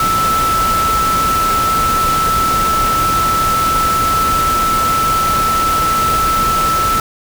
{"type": "tone in noise", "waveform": "sine", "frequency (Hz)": 1318.5, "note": "E6", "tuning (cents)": 0, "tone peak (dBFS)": -12, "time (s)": [0, 7], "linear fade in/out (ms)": 2, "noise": "pink", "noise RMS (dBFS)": -20, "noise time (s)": [0, 7], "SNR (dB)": 5, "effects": []}